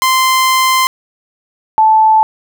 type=tone pair in turn; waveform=sawtooth / sine; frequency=1040 / 874.5 Hz; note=C6 / A5; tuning=-11 / -11 cents; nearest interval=minor third; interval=300 cents; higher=first; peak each=-5 dBFS; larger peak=neither; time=0.02-0.87 / 1.78-2.23 s; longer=first; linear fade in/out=0 ms; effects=none